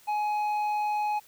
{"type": "tone with low-pass filter", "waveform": "square", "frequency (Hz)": 840, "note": "G#5", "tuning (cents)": 19, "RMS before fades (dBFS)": -28, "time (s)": [0.07, 1.2], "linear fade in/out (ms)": 20, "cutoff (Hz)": 2000, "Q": 0.7, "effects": ["white hiss -57 dBFS RMS until 1.27 s"]}